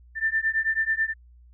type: beating tone pair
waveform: sine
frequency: 1778 / 1787.2 Hz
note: A6 / A6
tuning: +18 / +27 cents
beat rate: 9.2 Hz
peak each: -25 dBFS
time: 0.15-1.14 s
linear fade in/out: 50 ms
effects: added 60 Hz sine -49 dBFS peak until 1.53 s